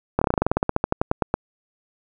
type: slowing click train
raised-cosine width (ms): 1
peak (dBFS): -4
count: 20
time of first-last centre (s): 0.19-1.34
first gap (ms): 25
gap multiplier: 1.09
effects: none